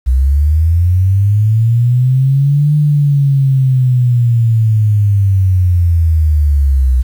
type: linear two-way sweep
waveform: sine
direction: up then down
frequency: 61.74 to 150 to 61.74 Hz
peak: -7 dBFS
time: 0.06-7.03 s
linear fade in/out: 20 ms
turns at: 2.75 s
effects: 7-bit